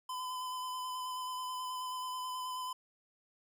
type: tone with vibrato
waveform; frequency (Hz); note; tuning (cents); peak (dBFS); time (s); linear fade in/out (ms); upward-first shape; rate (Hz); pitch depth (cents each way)
square; 1013; B5; +44; -38; 0.09-2.73; 5; square; 9.3; 13
effects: none